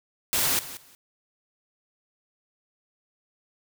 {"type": "noise with echo", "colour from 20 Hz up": "white", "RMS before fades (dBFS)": -24, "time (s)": [0.33, 0.59], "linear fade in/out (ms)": 0, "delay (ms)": 180, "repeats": 2, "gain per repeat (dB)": -15, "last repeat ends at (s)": 0.95, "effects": []}